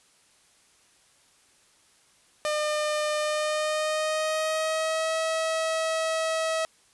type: tone with pitch glide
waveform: sawtooth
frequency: 604 to 643.6 Hz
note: D5 to E5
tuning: +48 to -42 cents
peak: -21 dBFS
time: 2.45-6.65 s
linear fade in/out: 0 ms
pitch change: +110 cents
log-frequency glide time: 3.18-5.15 s
effects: white hiss -61 dBFS RMS until 6.93 s + resampled to 24000 Hz